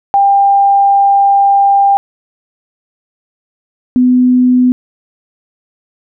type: tone pair in turn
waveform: sine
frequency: 796 / 250.7 Hz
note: G5 / B3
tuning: +26 / +26 cents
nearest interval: octave + minor sixth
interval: 2000 cents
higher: first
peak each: -5 dBFS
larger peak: neither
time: 0.14-1.97 / 3.96-4.72 s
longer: first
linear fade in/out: 0 ms
effects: none